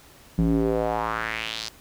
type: tone with band-pass filter sweep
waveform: square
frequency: 55.7 Hz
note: A1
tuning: 22 cents sharp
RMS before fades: -25 dBFS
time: 0.38-1.69 s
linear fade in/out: 5 ms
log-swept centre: 190 to 5100 Hz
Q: 2.8
effects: pink hiss -51 dBFS RMS until 1.8 s